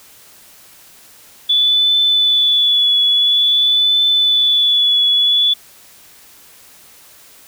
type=tone with vibrato; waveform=sine; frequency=3455 Hz; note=A7; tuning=32 cents flat; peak=-10 dBFS; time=1.49-5.54 s; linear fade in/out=10 ms; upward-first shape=triangle; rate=0.49 Hz; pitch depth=33 cents each way; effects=white hiss -44 dBFS RMS until 7.47 s